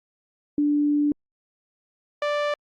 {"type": "tone pair in turn", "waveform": ["sine", "sawtooth"], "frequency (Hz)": [293.1, 587.5], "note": ["D4", "D5"], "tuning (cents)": [-3, 1], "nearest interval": "octave", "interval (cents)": 1204, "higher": "second", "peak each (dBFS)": -18, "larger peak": "neither", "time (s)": [[0.58, 1.12], [2.22, 2.54]], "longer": "first", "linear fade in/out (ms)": 2, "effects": ["low-pass 3000 Hz 12 dB/octave", "Opus 48 kbps"]}